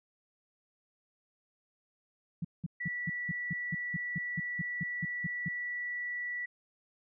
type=tone bursts; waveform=sine; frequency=167.7 Hz; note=E3; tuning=30 cents sharp; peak=-31 dBFS; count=15; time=2.42-5.485 s; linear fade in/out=5 ms; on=27 ms; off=190 ms
type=tone; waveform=sine; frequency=1950 Hz; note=B6; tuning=23 cents flat; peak=-34 dBFS; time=2.8-6.46 s; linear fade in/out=10 ms
effects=none